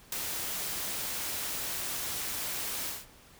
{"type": "noise with ADSR envelope", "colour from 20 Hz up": "white", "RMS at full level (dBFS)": -30, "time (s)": [0.12, 3.06], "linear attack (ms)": 4, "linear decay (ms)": 5, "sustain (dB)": -5, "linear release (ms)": 190, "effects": ["pink hiss -56 dBFS RMS until 3.39 s"]}